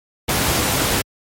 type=noise; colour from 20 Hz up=pink; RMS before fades=-18 dBFS; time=0.28-1.02 s; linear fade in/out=10 ms; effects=high-pass 60 Hz 12 dB/octave + MP3 64 kbps